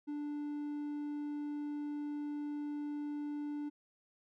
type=tone; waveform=triangle; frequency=293.7 Hz; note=D4; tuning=in tune; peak=-35 dBFS; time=0.07-3.7 s; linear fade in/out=20 ms; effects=none